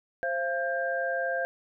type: tone cluster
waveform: sine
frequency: 528 / 683 / 1592 Hz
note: C5 / F5 / G6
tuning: +16 / -39 / +26 cents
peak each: -31 dBFS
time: 0.23-1.45 s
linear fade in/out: 0 ms
effects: none